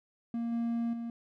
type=tone with level steps; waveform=triangle; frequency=233.1 Hz; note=A#3; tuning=in tune; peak=-29 / -27 / -33 dBFS; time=0.34-1.1 s; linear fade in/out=2 ms; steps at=0.52 / 0.93 s; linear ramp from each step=5 ms; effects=none

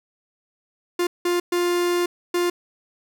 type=tone bursts at uneven times; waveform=45% pulse; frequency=351.4 Hz; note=F4; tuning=11 cents sharp; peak=-19 dBFS; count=4; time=0.99-1.07 / 1.25-1.4 / 1.52-2.06 / 2.34-2.5 s; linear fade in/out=5 ms; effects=none

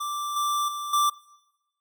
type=tone with level steps; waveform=square; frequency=1174.7 Hz; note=D6; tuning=in tune; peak=-29 / -24 / -31 / -20 dBFS; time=0-1.1 s; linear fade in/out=10 ms; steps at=0.36 / 0.68 / 0.93 s; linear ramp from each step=5 ms; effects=noise-tail reverb RT60 1.0 s tail -22 dB re dry

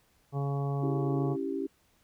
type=harmonic tone; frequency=140 Hz; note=C#3; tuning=18 cents sharp; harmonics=1 / 2 / 3 / 4 / 5 / 6 / 7 / 8; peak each=-29 / -43 / -38 / -47 / -41 / -45 / -53 / -45 dBFS; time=0.32-1.37 s; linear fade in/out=50 ms
type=chord; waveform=sine; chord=C# diminished; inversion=none; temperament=equal; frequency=277.2 / 329.6 / 392 Hz; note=C#4 / E4 / G4; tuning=0 / 0 / 0 cents; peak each=-34 / -36 / -34 dBFS; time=0.82-1.67 s; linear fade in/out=10 ms
effects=pink hiss -68 dBFS RMS until 2.03 s

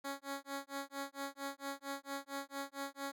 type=tone with tremolo; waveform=10% pulse; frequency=277.2 Hz; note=C#4; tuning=in tune; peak=-30 dBFS; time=0.04-3.12 s; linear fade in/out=10 ms; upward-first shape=sine; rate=4.4 Hz; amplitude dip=100%; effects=none

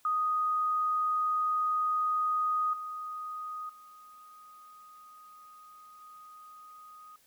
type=tone with level steps; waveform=sine; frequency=1244.5 Hz; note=D#6; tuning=in tune; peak=-26 / -36 / -50 / -48 dBFS; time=0.05-7.16 s; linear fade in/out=2 ms; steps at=2.73 / 3.69 / 6.01 s; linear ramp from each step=5 ms; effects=white hiss -65 dBFS RMS until 7.26 s

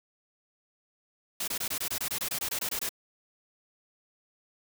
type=noise bursts; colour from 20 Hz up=white; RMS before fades=-32 dBFS; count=15; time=1.4-2.892 s; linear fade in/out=5 ms; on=78 ms; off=23 ms; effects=none

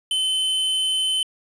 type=tone; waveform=square; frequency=3056 Hz; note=G7; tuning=45 cents flat; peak=-20 dBFS; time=0.11-1.23 s; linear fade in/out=2 ms; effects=resampled to 22050 Hz + 8-bit

